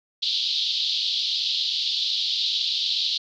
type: band-pass noise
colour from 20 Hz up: white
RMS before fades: -25 dBFS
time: 0.22-3.18 s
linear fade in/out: 10 ms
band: 3300 to 4400 Hz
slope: 48 dB/octave
effects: none